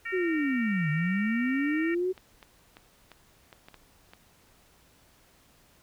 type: harmonic tone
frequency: 460 Hz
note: A#4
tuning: 23 cents flat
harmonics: 3 / 4 / 5 / 6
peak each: -42 / -34 / -37 / -46 dBFS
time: 0.05-1.95 s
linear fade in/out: 10 ms
type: linear two-way sweep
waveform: sine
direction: down then up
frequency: 381.6 to 146.83 to 377.7 Hz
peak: -25 dBFS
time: 0.12-2.13 s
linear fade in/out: 20 ms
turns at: 0.9 s
type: clicks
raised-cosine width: 0.3 ms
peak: -31 dBFS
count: 8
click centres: 2.178 / 2.428 / 2.769 / 3.117 / 3.528 / 3.685 / 3.743 / 4.135 s
effects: pink hiss -61 dBFS RMS until 5.82 s